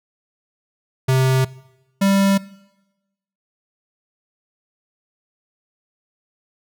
square tone pair in turn, 131.1 / 196.43 Hz, C3 / G3, +4 / +4 cents, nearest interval perfect fifth, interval 700 cents, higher second, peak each -14 dBFS, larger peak neither, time 1.08-1.45 / 2.01-2.38 s, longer neither, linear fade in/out 10 ms, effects noise-tail reverb RT60 1.0 s tail -21 dB re dry

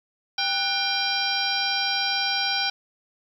harmonic tone with a mistuned harmonic, 794 Hz, G5, 22 cents sharp, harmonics 1 / 2 / 3 / 4 / 5 / 6 / 7, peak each -30 / -30 / -30 / -30 / -30 / -30 / -30 dBFS, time 0.38-2.7 s, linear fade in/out 5 ms, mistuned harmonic 2, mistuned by -120 cents, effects 9-bit

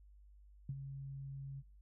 sine tone with ADSR envelope, 136.9 Hz, C#3, 21 cents flat, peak -36 dBFS, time 0.69-1.63 s, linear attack 3 ms, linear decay 52 ms, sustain -7 dB, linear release 42 ms, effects noise-tail reverb RT60 0.3 s tail -20 dB re dry + added 50 Hz sine -58 dBFS peak until 1.81 s

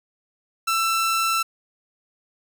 sawtooth tone, 1335 Hz, E6, 22 cents sharp, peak -16 dBFS, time 0.67-1.43 s, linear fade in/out 10 ms, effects none

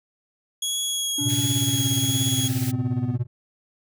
20% pulse tone with vibrato, 3328 Hz, G#7, 3 cents sharp, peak -18 dBFS, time 0.62-2.48 s, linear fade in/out 5 ms, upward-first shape triangle, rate 1.4 Hz, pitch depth 13 cents each way
triangle linear sweep, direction down, 289 to 246.9 Hz, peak -25 dBFS, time 1.18-3.16 s, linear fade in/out 5 ms
triangle tone with tremolo, 120.9 Hz, B2, 36 cents flat, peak -17 dBFS, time 1.2-3.27 s, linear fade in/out 50 ms, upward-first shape sine, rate 17 Hz, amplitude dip 100%
white high-pass noise, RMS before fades -34 dBFS, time 1.28-2.72 s, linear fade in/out 20 ms, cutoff 1500 Hz, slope 48 dB/octave
effects none

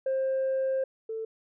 sine tone pair in turn, 530 / 444.6 Hz, C5 / A4, +22 / +18 cents, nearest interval minor third, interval 304 cents, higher first, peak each -23 / -31 dBFS, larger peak first, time 0.06-0.84 / 1.09-1.25 s, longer first, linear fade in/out 5 ms, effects tanh soft clip ceiling -23 dBFS

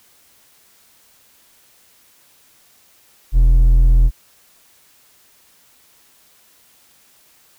sine tone with hard clipping, 41.73 Hz, E1, 22 cents sharp, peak -9 dBFS, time 3.32-4.11 s, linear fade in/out 50 ms, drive 4 dB, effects white hiss -53 dBFS RMS until 7.58 s

